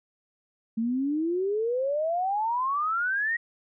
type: exponential sweep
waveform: sine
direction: up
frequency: 220 to 1912 Hz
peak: -24 dBFS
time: 0.77-3.37 s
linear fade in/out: 10 ms
effects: none